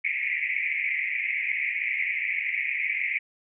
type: band-pass noise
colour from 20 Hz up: white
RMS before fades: -28 dBFS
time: 0.04-3.19 s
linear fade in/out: 10 ms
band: 2000 to 2400 Hz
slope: 96 dB/octave
effects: none